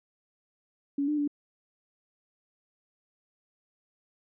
sine tone with pitch steps, 282.1 / 298.9 / 290.3 Hz, C#4 / D4 / D4, +30 / +31 / -20 cents, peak -25 dBFS, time 0.98-1.277 s, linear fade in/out 5 ms, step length 99 ms, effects none

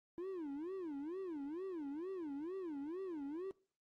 triangle tone with vibrato, 327.2 Hz, E4, 13 cents flat, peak -39 dBFS, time 0.18-3.51 s, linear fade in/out 0 ms, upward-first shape sine, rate 2.2 Hz, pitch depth 290 cents each way, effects noise-tail reverb RT60 0.4 s tail -21 dB re dry + Opus 32 kbps

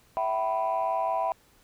sine chord, E minor, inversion none, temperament equal with one note detuned, 659.3 / 764.8 / 987.8 Hz, E5 / G5 / B5, 0 / -43 / 0 cents, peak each -28 dBFS, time 0.17-1.32 s, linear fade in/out 0 ms, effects tanh soft clip ceiling -19 dBFS + pink hiss -61 dBFS RMS until 1.63 s

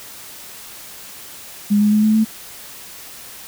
sine tone with pitch steps, 206 / 209.2 / 212.5 / 215.9 / 219.3 Hz, G#3 / G#3 / G#3 / A3 / A3, -14 / +13 / +40 / -33 / -6 cents, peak -11 dBFS, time 1.7-2.25 s, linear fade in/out 20 ms, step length 110 ms, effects white hiss -37 dBFS RMS until 3.47 s

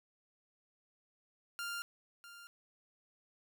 sawtooth tone with echo, 1396.9 Hz, F6, in tune, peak -35 dBFS, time 1.59-1.82 s, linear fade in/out 0 ms, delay 650 ms, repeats 1, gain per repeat -13 dB, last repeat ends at 2.47 s, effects none

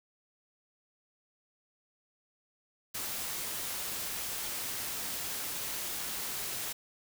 white noise, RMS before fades -37 dBFS, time 2.94-6.73 s, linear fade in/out 10 ms, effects none

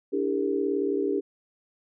sine tone cluster, 288.8 / 327.4 / 400.2 / 458.7 Hz, D4 / E4 / G4 / A#4, -29 / -12 / +36 / -28 cents, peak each -29 / -33 / -26 / -32 dBFS, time 0.12-1.21 s, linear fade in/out 20 ms, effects none

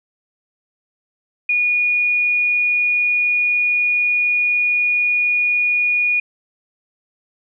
sine tone, 2449 Hz, D#7, 28 cents flat, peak -14 dBFS, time 1.49-6.2 s, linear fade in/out 5 ms, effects none

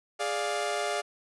sawtooth chord, D diminished, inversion second, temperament equal with one note detuned, 415.3 / 587.3 / 701.3 Hz, Ab4 / D5 / F5, 0 / 0 / +7 cents, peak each -30 / -29 / -28 dBFS, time 0.19-1.02 s, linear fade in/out 20 ms, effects resampled to 24000 Hz

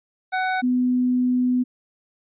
25% pulse / sine tone pair in turn, 747 / 250 Hz, F#5 / B3, +16 / +21 cents, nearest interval octave + perfect fifth, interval 1895 cents, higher first, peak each -17 dBFS, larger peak neither, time 0.32-0.62 / 0.62-1.64 s, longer second, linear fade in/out 20 ms, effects resampled to 8000 Hz

